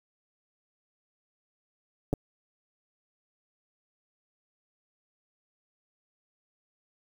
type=clicks; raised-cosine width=2 ms; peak=-14 / -15 dBFS; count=2; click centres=2.13 / 2.137 s; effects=8-bit